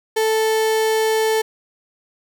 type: tone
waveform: 35% pulse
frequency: 440 Hz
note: A4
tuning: in tune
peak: -14 dBFS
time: 0.16-1.42 s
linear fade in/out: 10 ms
effects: none